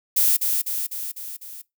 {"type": "noise with echo", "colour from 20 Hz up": "violet", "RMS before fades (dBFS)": -18, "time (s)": [0.16, 0.37], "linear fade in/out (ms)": 10, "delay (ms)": 250, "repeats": 5, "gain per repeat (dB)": -4, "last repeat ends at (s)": 1.62, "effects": ["noise-tail reverb RT60 0.2 s tail -22 dB re dry"]}